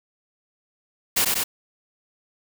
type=noise with echo; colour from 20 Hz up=white; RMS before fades=-20 dBFS; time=1.16-1.25 s; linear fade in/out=10 ms; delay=95 ms; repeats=2; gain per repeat=-2 dB; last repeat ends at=1.44 s; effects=none